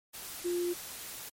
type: tone in noise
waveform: sine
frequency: 351 Hz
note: F4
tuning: 9 cents sharp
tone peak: -29 dBFS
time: 0.44-0.74 s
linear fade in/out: 20 ms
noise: white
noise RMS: -43 dBFS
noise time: 0.13-1.3 s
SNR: +11 dB
effects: MP3 64 kbps